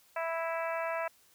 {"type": "harmonic tone", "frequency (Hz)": 329.6, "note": "E4", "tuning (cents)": 0, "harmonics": [2, 3, 4, 5, 6, 7, 8], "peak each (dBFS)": [-34, -38, -40, -42, -44, -45, -46], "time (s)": [0.16, 1.08], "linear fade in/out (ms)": 5, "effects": ["white hiss -64 dBFS RMS until 1.34 s"]}